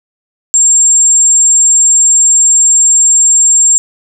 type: tone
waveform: sine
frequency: 7420 Hz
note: A#8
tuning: 9 cents flat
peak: -4 dBFS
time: 0.54-3.78 s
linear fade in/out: 0 ms
effects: none